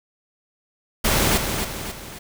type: noise with echo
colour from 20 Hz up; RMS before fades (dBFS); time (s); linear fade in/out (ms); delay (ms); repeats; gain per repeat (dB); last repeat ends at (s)
pink; -19; 1.04-1.38; 10; 270; 3; -6; 2.19
effects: none